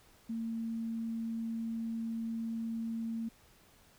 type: tone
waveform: sine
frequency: 227.2 Hz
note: A#3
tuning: 44 cents flat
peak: -34 dBFS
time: 0.29-3.29 s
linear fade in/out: 10 ms
effects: pink hiss -63 dBFS RMS until 3.98 s